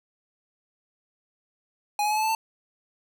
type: tone with pitch steps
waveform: square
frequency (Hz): 830.6 / 842.2 / 854 / 865.9 / 878 / 890.2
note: G#5 / G#5 / G#5 / A5 / A5 / A5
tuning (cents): 0 / +24 / +48 / -28 / -4 / +20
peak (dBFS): -23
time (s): 1.99-2.35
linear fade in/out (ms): 2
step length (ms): 60
effects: 10-bit